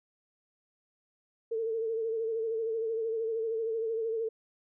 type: tone with vibrato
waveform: sine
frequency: 450 Hz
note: A4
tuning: 39 cents sharp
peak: -29 dBFS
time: 1.51-4.29 s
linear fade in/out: 10 ms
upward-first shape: sine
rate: 13 Hz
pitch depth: 45 cents each way
effects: none